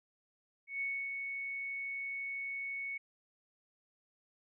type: tone with ADSR envelope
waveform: sine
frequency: 2217 Hz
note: C#7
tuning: in tune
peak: -33 dBFS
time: 0.67-2.98 s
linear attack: 140 ms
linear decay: 280 ms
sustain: -4 dB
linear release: 10 ms
effects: none